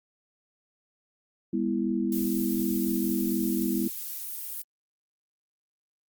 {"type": "chord", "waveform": "sine", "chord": "E major", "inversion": "first", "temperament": "equal with one note detuned", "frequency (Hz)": [202.8, 246.9, 329.6], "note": ["G#3", "B3", "E4"], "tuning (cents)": [-41, 0, 0], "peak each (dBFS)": -29, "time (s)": [1.53, 3.88], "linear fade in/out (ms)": 5}
{"type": "noise", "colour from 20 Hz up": "violet", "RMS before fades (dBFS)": -36, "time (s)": [2.12, 4.62], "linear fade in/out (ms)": 2}
{"effects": ["Opus 32 kbps"]}